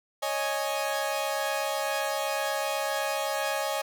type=chord; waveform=sawtooth; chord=C# suspended second; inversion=none; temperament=equal; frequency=554.4 / 622.3 / 830.6 Hz; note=C#5 / D#5 / G#5; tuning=0 / 0 / 0 cents; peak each=-28 dBFS; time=0.22-3.82 s; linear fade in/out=10 ms; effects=none

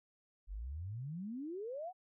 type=exponential sweep; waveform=sine; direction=up; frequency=43.65 to 770 Hz; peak=-40 dBFS; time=0.47-1.93 s; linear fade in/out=50 ms; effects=none

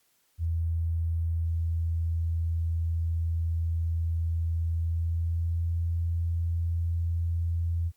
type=tone with pitch glide; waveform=sine; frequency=82.8 to 84.25 Hz; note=E2 to E2; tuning=+8 to +38 cents; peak=-25 dBFS; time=0.38-7.92 s; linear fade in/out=50 ms; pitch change=+30 cents; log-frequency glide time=4.77-5.74 s; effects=white hiss -69 dBFS RMS until 7.96 s + Opus 48 kbps

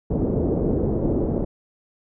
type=low-pass noise; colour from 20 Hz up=white; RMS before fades=-22 dBFS; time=0.1-1.45 s; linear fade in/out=10 ms; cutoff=450 Hz; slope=24 dB/octave; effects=none

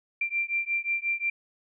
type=beating tone pair; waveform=sine; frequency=2361 / 2366.6 Hz; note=D7 / D7; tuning=+9 / +13 cents; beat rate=5.6 Hz; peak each=-29 dBFS; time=0.21-1.3 s; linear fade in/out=5 ms; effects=none

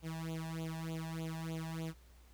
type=tone with flanger; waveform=sawtooth; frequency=162.1 Hz; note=E3; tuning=29 cents flat; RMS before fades=-41 dBFS; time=0.02-1.94 s; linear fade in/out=50 ms; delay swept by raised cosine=0.28 to 1.18 ms; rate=3.3 Hz; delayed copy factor=+0.95; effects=added 60 Hz sine -58 dBFS peak until 2.33 s + pink hiss -67 dBFS RMS until 2.33 s

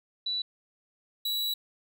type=tone pair in turn; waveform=sine / 45% pulse; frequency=3951 / 3919 Hz; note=B7 / B7; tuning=0 / -14 cents; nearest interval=unison; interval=14 cents; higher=first; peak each=-28 dBFS; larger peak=neither; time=0.26-0.42 / 1.25-1.54 s; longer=second; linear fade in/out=5 ms; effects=none

